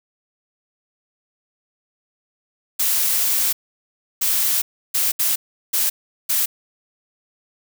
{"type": "noise bursts at uneven times", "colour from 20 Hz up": "blue", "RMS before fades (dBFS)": -19, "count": 6, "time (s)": [[2.79, 3.53], [4.21, 4.62], [4.94, 5.12], [5.19, 5.36], [5.73, 5.9], [6.29, 6.46]], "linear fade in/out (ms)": 10, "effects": []}